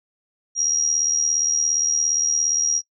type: tone with amplitude modulation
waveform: sine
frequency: 5700 Hz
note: F8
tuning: 34 cents sharp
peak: -15 dBFS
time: 0.55-2.82 s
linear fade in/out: 50 ms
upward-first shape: sine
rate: 77.3 Hz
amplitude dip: 70%
effects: noise-tail reverb RT60 0.1 s tail -20 dB re dry